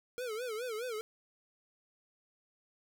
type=tone with vibrato; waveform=square; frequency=465.1 Hz; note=A#4; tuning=4 cents flat; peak=-37 dBFS; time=0.18-1.01 s; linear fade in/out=0 ms; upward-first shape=sine; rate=4.8 Hz; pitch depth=160 cents each way; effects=none